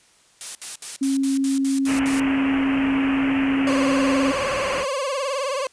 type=noise bursts; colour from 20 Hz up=blue; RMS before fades=-29 dBFS; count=9; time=0.41-2.198 s; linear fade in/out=0 ms; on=140 ms; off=66 ms
type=tone; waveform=sine; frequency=271.3 Hz; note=C#4; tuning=37 cents flat; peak=-18 dBFS; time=1.01-4.32 s; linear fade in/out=10 ms
type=low-pass noise; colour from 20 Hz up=white; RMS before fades=-29 dBFS; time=1.85-4.86 s; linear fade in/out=50 ms; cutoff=2900 Hz; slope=96 dB/octave
type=tone with vibrato; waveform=30% pulse; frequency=544 Hz; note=C#5; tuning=33 cents flat; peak=-20 dBFS; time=3.67-5.67 s; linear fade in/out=2 ms; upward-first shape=triangle; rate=19 Hz; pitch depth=130 cents each way
effects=white hiss -56 dBFS RMS until 5.72 s + resampled to 22050 Hz